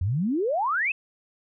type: exponential sweep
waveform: sine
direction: up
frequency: 82.41 to 2686 Hz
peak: -22 dBFS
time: 0.01-0.92 s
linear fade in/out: 5 ms
effects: none